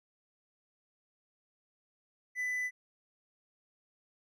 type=tone; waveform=triangle; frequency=1997 Hz; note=B6; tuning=19 cents sharp; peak=-30 dBFS; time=2.35-2.71 s; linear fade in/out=50 ms; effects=none